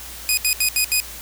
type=tone bursts; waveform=10% pulse; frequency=2489 Hz; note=D#7; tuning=in tune; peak=-7 dBFS; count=5; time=0.29-1.001 s; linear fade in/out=0 ms; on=83 ms; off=74 ms; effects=added 58 Hz sine -41 dBFS peak until 1.21 s + white hiss -36 dBFS RMS until 1.21 s